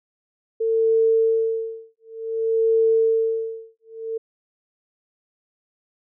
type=tone with tremolo; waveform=sine; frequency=449.5 Hz; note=A4; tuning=37 cents sharp; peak=-14 dBFS; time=0.6-4.18 s; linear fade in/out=10 ms; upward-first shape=sine; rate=0.55 Hz; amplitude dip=100%; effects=none